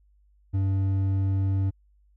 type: tone with hard clipping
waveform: triangle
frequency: 96.7 Hz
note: G2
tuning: 23 cents flat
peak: -23 dBFS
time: 0.53-1.71 s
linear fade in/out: 20 ms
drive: 9 dB
effects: added 50 Hz sine -58 dBFS peak until 2.16 s